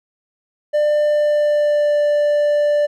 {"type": "tone with pitch glide", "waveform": "triangle", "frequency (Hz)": [596, 588.8], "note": ["D5", "D5"], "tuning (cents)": [25, 4], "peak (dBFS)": -11, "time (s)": [0.73, 2.87], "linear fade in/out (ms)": 20, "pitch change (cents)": -21, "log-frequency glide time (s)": [1.03, 2], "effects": []}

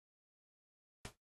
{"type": "noise with exponential decay", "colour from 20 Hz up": "pink", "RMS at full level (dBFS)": -42, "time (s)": [1.05, 1.16], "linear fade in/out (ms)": 1, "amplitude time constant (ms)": 22, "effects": ["noise-tail reverb RT60 0.2 s tail -25 dB re dry", "AAC 32 kbps"]}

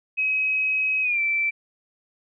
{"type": "tone with pitch glide", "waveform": "sine", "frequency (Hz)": [2544, 2333], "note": ["D#7", "D7"], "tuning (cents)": [38, -12], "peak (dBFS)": -20, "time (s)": [0.17, 1.51], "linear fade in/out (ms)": 20, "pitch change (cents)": -150, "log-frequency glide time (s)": [1.02, 1.2], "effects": []}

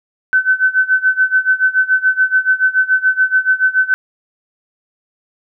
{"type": "tone with tremolo", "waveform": "sine", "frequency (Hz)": 1521, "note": "F#6", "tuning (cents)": 47, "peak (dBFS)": -7, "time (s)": [0.33, 3.94], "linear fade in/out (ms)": 0, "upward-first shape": "sine", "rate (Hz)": 7, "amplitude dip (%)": 90, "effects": []}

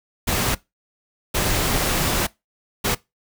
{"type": "noise bursts at uneven times", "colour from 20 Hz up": "pink", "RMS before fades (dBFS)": -21, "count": 3, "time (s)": [[0.27, 0.55], [1.34, 2.27], [2.84, 2.95]], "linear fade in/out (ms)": 10, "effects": ["noise-tail reverb RT60 0.2 s tail -21 dB re dry"]}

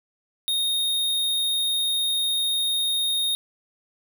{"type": "tone", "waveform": "square", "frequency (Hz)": 3707, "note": "A#7", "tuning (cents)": -10, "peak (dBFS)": -22, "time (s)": [0.48, 3.35], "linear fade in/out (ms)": 0, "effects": []}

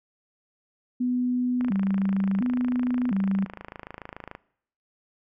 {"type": "tone with vibrato", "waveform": "sine", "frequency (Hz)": 220, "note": "A3", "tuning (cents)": 0, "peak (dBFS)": -22, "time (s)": [1, 3.45], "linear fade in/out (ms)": 10, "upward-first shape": "square", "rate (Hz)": 0.71, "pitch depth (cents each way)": 210}
{"type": "click train", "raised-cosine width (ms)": 0.5, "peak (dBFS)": -22, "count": 75, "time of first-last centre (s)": [1.61, 4.351], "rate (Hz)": 27}
{"effects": ["noise-tail reverb RT60 0.7 s tail -22 dB re dry"]}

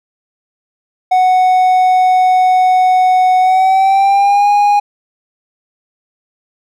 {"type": "tone with pitch glide", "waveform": "triangle", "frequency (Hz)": [740, 821.1], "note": ["F#5", "G#5"], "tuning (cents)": [0, -20], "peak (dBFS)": -5, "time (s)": [1.11, 4.8], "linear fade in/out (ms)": 10, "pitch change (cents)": 180, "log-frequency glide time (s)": [3.4, 4.49], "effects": []}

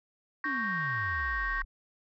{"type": "chord", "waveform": "sine", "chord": "G diminished", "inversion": "second", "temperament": "equal", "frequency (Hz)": [1108.7, 1568, 1864.7], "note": ["Db6", "G6", "Bb6"], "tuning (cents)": [0, 0, 0], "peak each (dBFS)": [-34, -33, -32], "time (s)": [0.44, 1.62], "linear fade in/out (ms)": 2}
{"type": "exponential sweep", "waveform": "sine", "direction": "down", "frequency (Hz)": [309, 31.68], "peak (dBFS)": -35, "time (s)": [0.45, 1.65], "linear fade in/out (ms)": 10}
{"effects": ["tanh soft clip ceiling -22 dBFS"]}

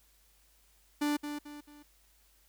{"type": "tone with echo", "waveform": "45% pulse", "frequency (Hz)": 294.1, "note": "D4", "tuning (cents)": 3, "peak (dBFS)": -28, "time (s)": [1.01, 1.17], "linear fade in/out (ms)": 10, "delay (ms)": 220, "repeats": 3, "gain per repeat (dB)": -8, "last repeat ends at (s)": 1.83, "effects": ["added 50 Hz sine -67 dBFS peak until 2.48 s", "white hiss -67 dBFS RMS until 2.48 s"]}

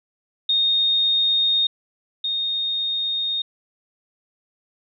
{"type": "tone pair in turn", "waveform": "sine", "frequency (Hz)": [3696, 3696], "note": ["A#7", "A#7"], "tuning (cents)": [-16, -16], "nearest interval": "unison", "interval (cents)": 0, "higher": "neither", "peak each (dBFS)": [-16, -21], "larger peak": "first", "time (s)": [[0.49, 1.67], [2.24, 3.42]], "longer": "neither", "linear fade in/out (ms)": 5, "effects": []}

